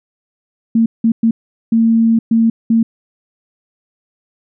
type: tone bursts at uneven times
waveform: sine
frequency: 227.2 Hz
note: A#3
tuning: 44 cents flat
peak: -8 dBFS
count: 6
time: 0.75-0.86 / 1.04-1.12 / 1.23-1.31 / 1.72-2.19 / 2.31-2.5 / 2.7-2.83 s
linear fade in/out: 5 ms
effects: none